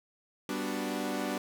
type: chord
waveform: sawtooth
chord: G major seventh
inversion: none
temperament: equal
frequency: 196 / 246.9 / 293.7 / 370 Hz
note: G3 / B3 / D4 / F#4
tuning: 0 / 0 / 0 / 0 cents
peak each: -34 / -33 / -32 / -36 dBFS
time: 0.49-1.38 s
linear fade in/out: 2 ms
effects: none